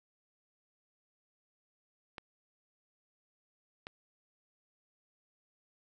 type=clicks; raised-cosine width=0.3 ms; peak=-26 dBFS; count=2; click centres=2.182 / 3.869 s; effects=none